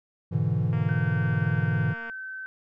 triangle chord, E dominant seventh, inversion first, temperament equal, 103.83 / 123.47 / 146.83 / 164.81 Hz, G#2 / B2 / D3 / E3, 0 / 0 / 0 / 0 cents, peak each -26 dBFS, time 0.31-1.94 s, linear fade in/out 20 ms
click train, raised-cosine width 0.5 ms, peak -27 dBFS, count 317, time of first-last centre 0.73-2.098 s, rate 231 Hz
sine tone, 1535 Hz, G6, 37 cents flat, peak -34 dBFS, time 0.89-2.46 s, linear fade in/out 0 ms
effects none

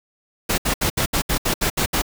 pink noise bursts, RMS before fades -20 dBFS, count 10, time 0.49-2.021 s, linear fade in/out 10 ms, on 91 ms, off 69 ms, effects none

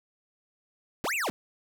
square linear two-way sweep, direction up then down, 136.4 to 2794 to 136.4 Hz, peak -28 dBFS, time 1.04-1.3 s, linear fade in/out 0 ms, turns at 1.15 s, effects none

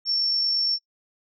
sine tone with amplitude modulation, 5440 Hz, F8, 46 cents flat, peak -19 dBFS, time 0.05-0.79 s, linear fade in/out 50 ms, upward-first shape sine, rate 48.6 Hz, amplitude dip 25%, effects noise-tail reverb RT60 0.1 s tail -22 dB re dry

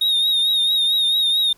triangle tone with vibrato, 3725 Hz, A#7, 2 cents flat, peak -14 dBFS, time 0.01-1.53 s, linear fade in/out 5 ms, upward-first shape triangle, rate 4.5 Hz, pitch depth 61 cents each way, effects pink hiss -55 dBFS RMS until 1.57 s

